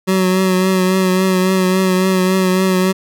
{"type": "tone with vibrato", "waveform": "25% pulse", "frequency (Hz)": 186.6, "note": "F#3", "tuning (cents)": 15, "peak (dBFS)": -8, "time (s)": [0.07, 2.93], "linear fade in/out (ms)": 20, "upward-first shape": "triangle", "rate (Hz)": 3.6, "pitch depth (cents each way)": 33, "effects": []}